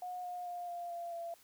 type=tone with pitch steps; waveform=sine; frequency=724 / 714.9 / 705.8 / 696.9 / 688.1 / 679.4 Hz; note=F#5 / F5 / F5 / F5 / F5 / F5; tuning=-38 / +40 / +18 / -4 / -26 / -48 cents; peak=-39 dBFS; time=0.02-1.34 s; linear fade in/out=2 ms; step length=220 ms; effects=white hiss -64 dBFS RMS until 1.43 s